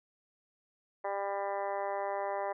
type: harmonic tone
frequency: 198.9 Hz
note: G3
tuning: 25 cents sharp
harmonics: 2 / 3 / 4 / 5 / 6 / 7 / 8 / 9 / 10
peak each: -41 / -36 / -37 / -40 / -47 / -53 / -53 / -49 / -50 dBFS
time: 1.04-2.53 s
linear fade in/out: 10 ms
effects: none